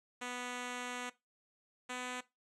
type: tone pair in turn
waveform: 5% pulse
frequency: 246.9 / 250.1 Hz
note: B3 / B3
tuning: 0 / +22 cents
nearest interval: unison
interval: 22 cents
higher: second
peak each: -28 dBFS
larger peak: neither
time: 0.21-1.1 / 1.89-2.21 s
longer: first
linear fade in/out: 10 ms
effects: noise-tail reverb RT60 0.2 s tail -18 dB re dry + resampled to 24000 Hz